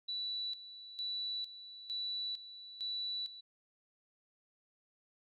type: tone with tremolo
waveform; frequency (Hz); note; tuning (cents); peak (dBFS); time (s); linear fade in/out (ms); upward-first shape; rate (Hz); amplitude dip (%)
sine; 3951; B7; 0; -36; 0.08-3.41; 10; square; 1.1; 75
effects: none